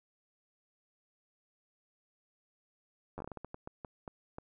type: slowing click train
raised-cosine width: 1 ms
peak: -28 dBFS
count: 14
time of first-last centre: 3.18-4.384 s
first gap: 10 ms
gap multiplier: 1.33
effects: none